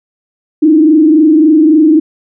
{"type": "tone with frequency modulation", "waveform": "sine", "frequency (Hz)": 311.1, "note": "D#4", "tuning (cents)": 0, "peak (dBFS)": -3, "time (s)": [0.62, 2], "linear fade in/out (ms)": 10, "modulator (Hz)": 23.6, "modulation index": 0.79, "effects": []}